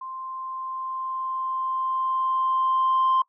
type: tone with level ramp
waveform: sine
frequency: 1046.5 Hz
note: C6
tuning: in tune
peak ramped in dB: -33 to -16 dBFS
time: 0.01-3.22 s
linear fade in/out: 5 ms
effects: noise-tail reverb RT60 0.1 s tail -22 dB re dry + tanh soft clip ceiling -15 dBFS